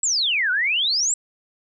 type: exponential two-way sweep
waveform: sine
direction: down then up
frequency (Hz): 7900 to 1430 to 7900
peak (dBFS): -18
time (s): 0.03-1.14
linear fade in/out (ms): 2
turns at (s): 0.51
effects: none